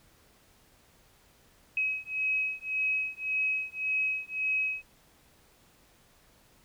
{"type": "beating tone pair", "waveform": "sine", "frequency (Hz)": [2548, 2549.8], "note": ["D#7", "D#7"], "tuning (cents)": [41, 42], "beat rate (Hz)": 1.8, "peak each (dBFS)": -31, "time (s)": [1.77, 4.83], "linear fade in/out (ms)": 2, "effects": ["pink hiss -62 dBFS RMS until 6.64 s"]}